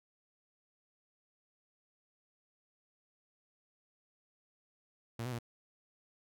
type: tone with pitch steps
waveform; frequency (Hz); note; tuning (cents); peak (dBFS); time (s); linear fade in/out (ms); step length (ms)
sawtooth; 116.2 / 126 / 117.9; A#2 / B2 / A#2; -5 / +35 / +20; -33; 5.19-5.388; 5; 66
effects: none